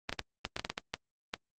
clicks, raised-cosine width 0.2 ms, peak -15 dBFS, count 11, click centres 0.094 / 0.127 / 0.193 / 0.451 / 0.565 / 0.595 / 0.649 / 0.7 / 0.779 / 0.94 / 1.339 s, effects Opus 24 kbps

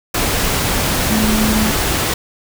sine tone in noise, 216.5 Hz, A3, 28 cents flat, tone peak -15 dBFS, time 1.1-1.71 s, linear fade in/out 5 ms, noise pink, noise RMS -17 dBFS, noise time 0.14-2.14 s, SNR -1 dB, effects none

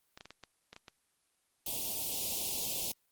clicks, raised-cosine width 0.2 ms, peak -30 dBFS, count 8, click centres 0.175 / 0.209 / 0.256 / 0.306 / 0.437 / 0.73 / 0.764 / 0.882 s
white band-stop noise, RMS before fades -36 dBFS, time 1.66-2.92 s, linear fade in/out 5 ms, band 910 to 2600 Hz, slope 48 dB/octave
effects white hiss -75 dBFS RMS until 3.11 s + Opus 24 kbps

